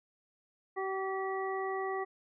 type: harmonic tone with a mistuned harmonic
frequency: 383.2 Hz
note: G4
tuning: 39 cents flat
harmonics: 1 / 2 / 3 / 5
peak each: -35 / -38 / -40 / -42 dBFS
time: 0.76-2.05 s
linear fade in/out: 20 ms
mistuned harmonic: 5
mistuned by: +23 cents
effects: none